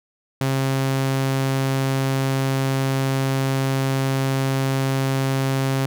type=tone; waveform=sawtooth; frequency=134.4 Hz; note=C3; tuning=47 cents sharp; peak=-15 dBFS; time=0.41-5.86 s; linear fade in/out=2 ms; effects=none